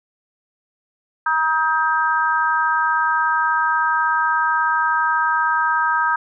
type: harmonic tone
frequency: 316.4 Hz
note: D#4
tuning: 29 cents sharp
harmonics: 3 / 4 / 5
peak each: -20 / -20 / -20 dBFS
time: 1.26-6.16 s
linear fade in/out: 5 ms
effects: none